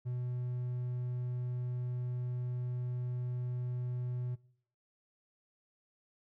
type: tone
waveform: triangle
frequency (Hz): 123.8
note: B2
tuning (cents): +5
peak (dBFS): -32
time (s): 0.05-4.36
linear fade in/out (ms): 20
effects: noise-tail reverb RT60 0.6 s tail -21 dB re dry